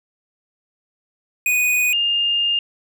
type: tone pair in turn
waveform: square / sine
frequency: 2481 / 2817 Hz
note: D#7 / F7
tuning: -6 / +14 cents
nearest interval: major second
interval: 220 cents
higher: second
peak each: -16 / -16 dBFS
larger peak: neither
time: 1.46-1.93 / 1.93-2.59 s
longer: second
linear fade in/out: 2 ms
effects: none